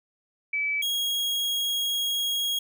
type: tone pair in turn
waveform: sine / 40% pulse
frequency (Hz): 2300 / 3292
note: D7 / G#7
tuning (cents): -37 / -16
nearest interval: tritone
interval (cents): 621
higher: second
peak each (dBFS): -24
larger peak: neither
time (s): 0.53-0.82 / 0.82-2.59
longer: second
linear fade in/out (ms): 5
effects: none